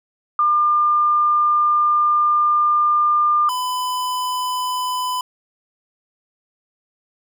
sine / square tone pair in turn, 1200 / 1004.2 Hz, D6 / B5, +37 / +29 cents, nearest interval minor third, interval 308 cents, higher first, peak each -13 / -21 dBFS, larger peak first, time 0.39-3.49 / 3.49-5.21 s, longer first, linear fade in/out 2 ms, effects none

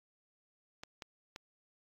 clicks, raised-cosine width 0.2 ms, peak -27 dBFS, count 3, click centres 0.835 / 1.022 / 1.361 s, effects AAC 48 kbps

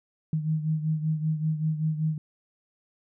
sine beating tone pair, 155.4 / 160.6 Hz, D#3 / E3, -2 / -45 cents, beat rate 5.2 Hz, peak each -25 / -31 dBFS, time 0.33-2.18 s, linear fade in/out 2 ms, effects none

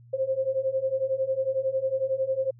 sine beating tone pair, 523.3 / 534.3 Hz, C5 / C5, 0 / +36 cents, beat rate 11 Hz, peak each -28 / -26 dBFS, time 0.13-2.51 s, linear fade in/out 10 ms, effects added 119 Hz sine -49 dBFS peak until 2.59 s

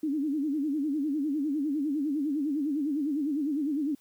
sine tone with vibrato, 292.2 Hz, D4, 9 cents flat, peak -26 dBFS, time 0.03-3.95 s, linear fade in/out 5 ms, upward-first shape sine, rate 9.9 Hz, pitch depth 140 cents each way, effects white hiss -65 dBFS RMS until 4 s

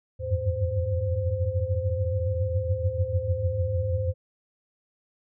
sine tone cluster, 82.9 / 89.3 / 96 / 103.1 / 519 Hz, E2 / F2 / G2 / G#2 / C5, +10 / +39 / -36 / -12 / -14 cents, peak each -30 dBFS, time 0.19-4.14 s, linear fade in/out 50 ms, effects none

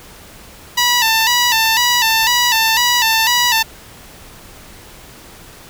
10% pulse tone with vibrato, 932.3 Hz, A#5, in tune, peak -3 dBFS, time 0.77-3.63 s, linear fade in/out 10 ms, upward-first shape square, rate 2 Hz, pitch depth 76 cents each way, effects pink hiss -39 dBFS RMS until 5.69 s

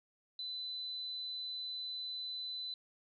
sine tone, 4010 Hz, B7, 26 cents sharp, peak -39 dBFS, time 0.39-2.74 s, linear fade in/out 2 ms, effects none

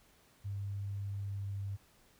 sine tone with pitch glide, 99.8 to 99 Hz, G2 to G2, +32 to +18 cents, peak -36 dBFS, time 0.44-1.77 s, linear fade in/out 20 ms, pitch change -14 cents, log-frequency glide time 1.15-1.61 s, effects pink hiss -66 dBFS RMS until 2.19 s

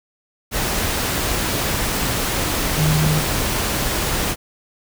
sine tone in noise, 153.7 Hz, D#3, 21 cents flat, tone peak -15 dBFS, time 2.76-3.22 s, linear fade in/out 50 ms, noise pink, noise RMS -21 dBFS, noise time 0.51-4.36 s, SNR +3 dB, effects none

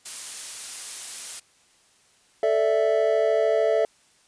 blue noise, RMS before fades -32 dBFS, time 0.05-1.4 s, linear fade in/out 10 ms
triangle chord, A suspended fourth, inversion none, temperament just, 440 / 586.7 / 660 Hz, A4 / D5 / E5, 0 / -2 / +2 cents, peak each -21 / -23 / -20 dBFS, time 2.43-3.85 s, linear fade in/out 2 ms
effects white hiss -60 dBFS RMS until 4.27 s + resampled to 22050 Hz

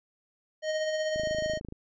square tone with tremolo, 622.3 Hz, D#5, in tune, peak -27 dBFS, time 0.62-1.6 s, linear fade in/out 50 ms, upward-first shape sine, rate 16 Hz, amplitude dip 35%
click train, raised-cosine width 3 ms, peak -27 dBFS, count 16, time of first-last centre 1.16-1.724 s, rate 26.6 Hz
effects resampled to 16000 Hz

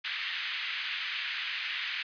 pink band-pass noise, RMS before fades -35 dBFS, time 0.04-2.03 s, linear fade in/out 10 ms, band 1800 to 3600 Hz, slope 24 dB/octave, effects resampled to 11025 Hz

